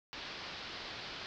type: low-pass noise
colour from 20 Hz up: white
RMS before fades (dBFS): -45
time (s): 0.13-1.26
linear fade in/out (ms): 0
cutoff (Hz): 4900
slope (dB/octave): 48
effects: none